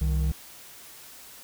triangle tone pair together, 65.41 / 155.57 Hz, C2 / D#3, 0 / 0 cents, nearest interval octave + minor third, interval 1500 cents, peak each -21 / -27 dBFS, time 0.01-0.32 s, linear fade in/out 5 ms, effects white hiss -47 dBFS RMS until 1.43 s

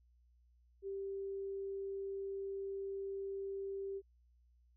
sine tone, 392 Hz, G4, in tune, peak -39 dBFS, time 0.82-4.02 s, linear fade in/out 50 ms, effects added 60 Hz sine -66 dBFS peak until 4.76 s

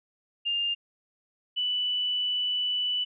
sine tone pair in turn, 2807 / 2974 Hz, F7 / F#7, +8 / +8 cents, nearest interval minor second, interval 100 cents, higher second, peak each -25 dBFS, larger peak neither, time 0.45-0.75 / 1.56-3.05 s, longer second, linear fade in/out 20 ms, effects none

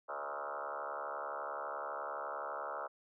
sine tone with frequency modulation, 955 Hz, A#5, 42 cents sharp, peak -38 dBFS, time 0.08-2.88 s, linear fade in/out 20 ms, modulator 71.8 Hz, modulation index 6.3, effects none

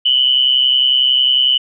sine tone pair together, 2960 / 3091 Hz, F#7 / G7, 0 / -25 cents, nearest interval minor second, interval 75 cents, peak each -11 / -16 dBFS, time 0.05-1.58 s, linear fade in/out 10 ms, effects none

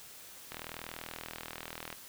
click train, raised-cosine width 0.3 ms, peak -24 dBFS, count 58, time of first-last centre 0.52-1.927 s, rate 40.5 Hz, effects white hiss -51 dBFS RMS until 2.08 s

